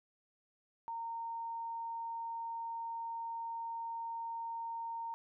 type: tone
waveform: sine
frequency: 920 Hz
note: A#5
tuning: 23 cents flat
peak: -38 dBFS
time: 0.88-5.14 s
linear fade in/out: 0 ms
effects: none